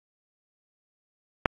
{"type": "click", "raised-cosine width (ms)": 0.5, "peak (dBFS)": -4, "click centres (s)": 1.458, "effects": ["AAC 32 kbps"]}